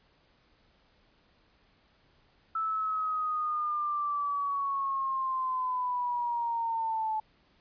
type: linear sweep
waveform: sine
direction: down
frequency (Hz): 1318.5 to 865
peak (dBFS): -28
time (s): 2.55-7.2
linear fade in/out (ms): 5
effects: pink hiss -66 dBFS RMS until 7.6 s + resampled to 11025 Hz